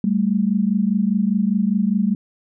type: tone pair together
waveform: sine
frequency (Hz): 194.84 / 219.8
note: G3 / A3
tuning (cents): -10 / -2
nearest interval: major second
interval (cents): 208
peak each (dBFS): -18 / -19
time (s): 0.04-2.15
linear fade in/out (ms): 2
effects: none

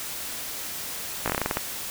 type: slowing click train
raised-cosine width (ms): 0.5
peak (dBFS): -9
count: 10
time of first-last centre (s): 1.26-1.571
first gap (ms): 17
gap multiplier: 1.17
effects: white hiss -34 dBFS RMS until 1.9 s

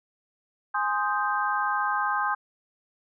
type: chord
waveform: sine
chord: Ab major seventh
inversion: none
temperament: equal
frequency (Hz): 830.6 / 1046.5 / 1244.5 / 1568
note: Ab5 / C6 / Eb6 / G6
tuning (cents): 0 / 0 / 0 / 0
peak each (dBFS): -29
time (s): 0.74-2.35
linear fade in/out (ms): 10
effects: none

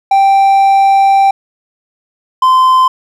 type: tone pair in turn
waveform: triangle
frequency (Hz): 784 / 1032.7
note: G5 / C6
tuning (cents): 0 / -23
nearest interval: perfect fourth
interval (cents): 477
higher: second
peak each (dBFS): -3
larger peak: neither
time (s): 0.11-1.31 / 2.42-2.88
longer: first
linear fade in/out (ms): 5
effects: none

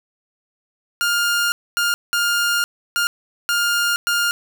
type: tone bursts at uneven times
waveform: sawtooth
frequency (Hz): 1409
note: F6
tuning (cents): +15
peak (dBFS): -13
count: 6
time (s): 1.01-1.52 / 1.77-1.94 / 2.13-2.64 / 2.96-3.07 / 3.49-3.96 / 4.07-4.31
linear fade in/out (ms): 0
effects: none

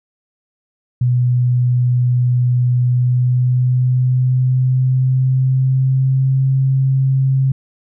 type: tone with pitch glide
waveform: sine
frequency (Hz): 123.8 to 133.45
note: B2 to C3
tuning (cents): +5 to +35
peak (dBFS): -11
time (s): 1.01-7.52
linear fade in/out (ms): 5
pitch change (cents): +130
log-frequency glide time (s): 2.84-6.49
effects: none

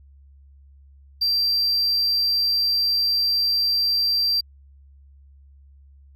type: tone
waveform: triangle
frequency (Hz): 4709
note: D8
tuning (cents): +4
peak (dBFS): -17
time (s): 1.21-4.41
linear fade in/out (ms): 10
effects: added 69 Hz sine -47 dBFS peak until 6.15 s

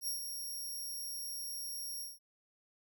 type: tone with ADSR envelope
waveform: 10% pulse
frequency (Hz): 5588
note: F8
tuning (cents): 0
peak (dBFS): -28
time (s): 0.01-2.19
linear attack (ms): 64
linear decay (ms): 120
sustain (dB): -6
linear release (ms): 180
effects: none

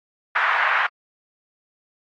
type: band-pass noise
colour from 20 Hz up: white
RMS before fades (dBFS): -20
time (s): 0.35-0.87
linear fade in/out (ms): 10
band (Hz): 940 to 1800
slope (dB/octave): 24
effects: AAC 32 kbps

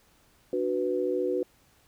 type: chord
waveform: sine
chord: B minor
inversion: first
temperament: just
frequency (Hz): 296.3 / 370.4 / 493.9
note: D4 / F#4 / B4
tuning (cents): +15 / +2 / 0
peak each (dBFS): -33 / -28 / -29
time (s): 0.53-1.43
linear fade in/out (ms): 2
effects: pink hiss -63 dBFS RMS until 1.87 s

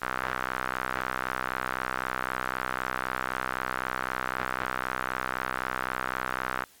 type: tone with band-pass filter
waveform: sawtooth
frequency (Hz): 63.9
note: C2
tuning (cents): -40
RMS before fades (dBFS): -32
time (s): 0.01-6.65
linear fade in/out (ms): 20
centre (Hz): 1400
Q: 2.7
effects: white hiss -58 dBFS RMS until 6.8 s + AAC 64 kbps

